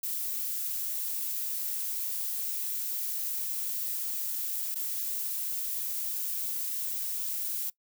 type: noise with dropouts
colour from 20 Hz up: violet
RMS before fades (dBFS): -33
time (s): 0.03-7.7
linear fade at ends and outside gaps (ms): 5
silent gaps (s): 4.745-4.755
effects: noise-tail reverb RT60 0.1 s tail -21 dB re dry